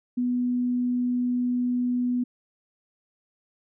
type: tone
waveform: sine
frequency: 246.6 Hz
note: B3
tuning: 2 cents flat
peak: -22 dBFS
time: 0.17-2.24 s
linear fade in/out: 10 ms
effects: none